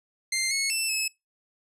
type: tone with pitch steps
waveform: 15% pulse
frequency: 2095 / 2186 / 2663 / 2592 Hz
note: C7 / C#7 / E7 / E7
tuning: +2 / -25 / +17 / -30 cents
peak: -18 dBFS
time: 0.32-1.08 s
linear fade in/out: 5 ms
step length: 190 ms
effects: noise-tail reverb RT60 0.2 s tail -23 dB re dry + resampled to 32000 Hz